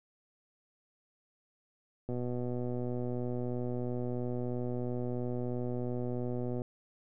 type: click train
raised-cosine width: 2 ms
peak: -24 dBFS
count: 558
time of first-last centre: 2.09-6.618 s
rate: 123 Hz
effects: none